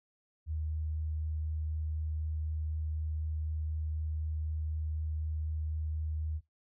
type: tone with vibrato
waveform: sine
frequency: 77.78 Hz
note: D#2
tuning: in tune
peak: -32 dBFS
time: 0.46-6.41 s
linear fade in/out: 50 ms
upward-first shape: triangle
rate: 4 Hz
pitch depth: 8 cents each way
effects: noise-tail reverb RT60 0.2 s tail -22 dB re dry